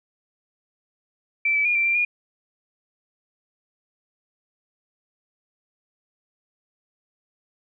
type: tone with pitch steps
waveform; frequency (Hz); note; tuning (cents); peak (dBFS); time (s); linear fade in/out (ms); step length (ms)
sine; 2331 / 2303 / 2427 / 2349 / 2367 / 2432; D7 / D7 / D#7 / D7 / D7 / D#7; -14 / -34 / -44 / 0 / +13 / -40; -18; 1.45-2.05; 5; 100
effects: none